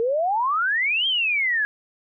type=exponential two-way sweep; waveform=sine; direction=up then down; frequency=446 to 3236 to 1647 Hz; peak=-19 dBFS; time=0-1.65 s; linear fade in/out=0 ms; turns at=1.07 s; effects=none